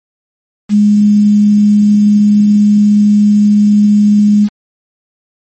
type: tone with quantisation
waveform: sine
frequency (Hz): 207.7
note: G#3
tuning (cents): 0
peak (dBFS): -4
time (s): 0.69-4.49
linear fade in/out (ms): 50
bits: 5
effects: MP3 32 kbps